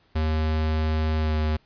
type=tone with pitch glide; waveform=square; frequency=78.3 to 77.27 Hz; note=D#2 to D#2; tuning=+11 to -11 cents; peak=-22 dBFS; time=0.15-1.57 s; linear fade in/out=10 ms; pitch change=-22 cents; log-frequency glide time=1.18-1.36 s; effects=pink hiss -62 dBFS RMS until 1.65 s + resampled to 11025 Hz